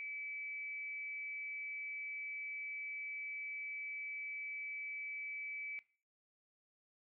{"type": "tone with amplitude modulation", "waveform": "sine", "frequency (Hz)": 2300, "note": "D7", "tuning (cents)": -37, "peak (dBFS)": -40, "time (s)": [0, 5.79], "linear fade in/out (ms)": 0, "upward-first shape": "sine", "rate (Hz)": 231, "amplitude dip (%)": 40, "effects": ["noise-tail reverb RT60 0.4 s tail -18 dB re dry"]}